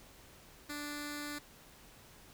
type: tone with notch filter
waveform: 10% pulse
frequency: 293.4 Hz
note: D4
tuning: 2 cents flat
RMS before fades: -42 dBFS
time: 0.69-1.39 s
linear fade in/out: 10 ms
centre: 740 Hz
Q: 0.64
effects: pink hiss -58 dBFS RMS until 2.33 s